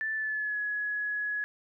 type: tone with pitch glide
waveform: sine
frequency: 1760 to 1684.4 Hz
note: A6 to G#6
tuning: 0 to +24 cents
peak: -29 dBFS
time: 0.01-1.44 s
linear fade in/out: 0 ms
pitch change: -76 cents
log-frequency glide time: 0.14-0.59 s
effects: none